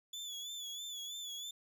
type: tone with vibrato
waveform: 30% pulse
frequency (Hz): 3444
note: A7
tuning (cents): -38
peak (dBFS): -39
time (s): 0.13-1.51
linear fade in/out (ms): 5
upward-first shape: sine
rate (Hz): 3.1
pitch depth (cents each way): 60
effects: none